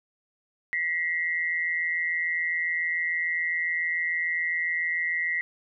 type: tone pair together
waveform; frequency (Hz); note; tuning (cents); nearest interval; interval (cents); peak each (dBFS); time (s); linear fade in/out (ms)
sine; 1925 / 2092; B6 / C7; -45 / -1; minor second; 144; -26 / -30; 0.73-5.41; 0
effects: none